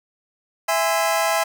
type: chord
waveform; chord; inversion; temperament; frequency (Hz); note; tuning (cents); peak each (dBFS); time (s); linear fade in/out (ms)
sawtooth; E augmented; none; just; 659.3 / 824.1 / 1030.1; E5 / G#5 / B#5; 0 / -14 / -27; -17 / -19 / -21; 0.68-1.44; 10
effects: 8-bit